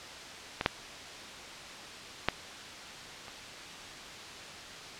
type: clicks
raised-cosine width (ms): 0.3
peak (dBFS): -14 / -7 / -8 / -29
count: 4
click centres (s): 0.611 / 0.661 / 2.286 / 3.282
effects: white hiss -44 dBFS RMS until 4.99 s + low-pass 5000 Hz 12 dB/octave